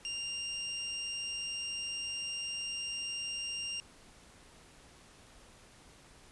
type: tone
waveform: 25% pulse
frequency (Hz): 2794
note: F7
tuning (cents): 0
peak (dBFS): -32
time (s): 0.05-3.8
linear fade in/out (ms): 0
effects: pink hiss -58 dBFS RMS until 6.31 s + resampled to 24000 Hz